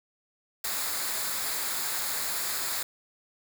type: noise with comb filter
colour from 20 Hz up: white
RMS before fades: -31 dBFS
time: 0.64-2.83 s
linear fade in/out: 5 ms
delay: 0.34 ms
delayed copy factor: -0.55
effects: none